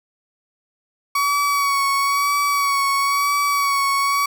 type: tone with vibrato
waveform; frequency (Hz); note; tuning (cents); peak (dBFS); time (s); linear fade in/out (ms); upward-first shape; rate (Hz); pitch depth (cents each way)
35% pulse; 1127; C#6; +28; -15; 1.15-4.26; 5; sine; 1; 28
effects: none